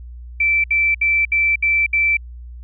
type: tone bursts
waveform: sine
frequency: 2331 Hz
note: D7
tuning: 14 cents flat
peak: -13 dBFS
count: 6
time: 0.4-2.17 s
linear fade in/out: 5 ms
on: 240 ms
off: 66 ms
effects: added 60 Hz sine -32 dBFS peak until 2.63 s